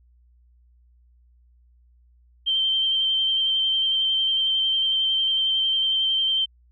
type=tone with vibrato; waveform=sine; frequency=3129 Hz; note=G7; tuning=4 cents flat; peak=-19 dBFS; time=2.46-6.46 s; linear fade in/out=20 ms; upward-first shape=sine; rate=11 Hz; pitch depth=16 cents each way; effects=added 60 Hz sine -54 dBFS peak until 6.71 s